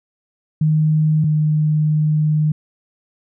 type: tone pair in turn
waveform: sine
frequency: 154.9 / 153.03 Hz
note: D#3 / D#3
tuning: -7 / -28 cents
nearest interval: unison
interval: 21 cents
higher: first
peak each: -12 / -13 dBFS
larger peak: first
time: 0.61-1.24 / 1.24-2.52 s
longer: second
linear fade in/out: 5 ms
effects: none